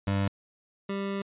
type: tone pair in turn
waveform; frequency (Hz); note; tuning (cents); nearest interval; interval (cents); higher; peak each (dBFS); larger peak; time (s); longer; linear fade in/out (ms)
25% pulse; 98.8 / 197.6; G2 / G3; +14 / +14; octave; 1200; second; -21 / -26; first; 0.07-0.28 / 0.89-1.22; second; 5
effects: resampled to 8000 Hz